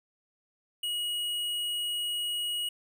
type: tone with hard clipping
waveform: sine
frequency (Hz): 2900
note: F#7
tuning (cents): -35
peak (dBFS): -31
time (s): 0.83-2.69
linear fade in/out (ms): 5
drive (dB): 11
effects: none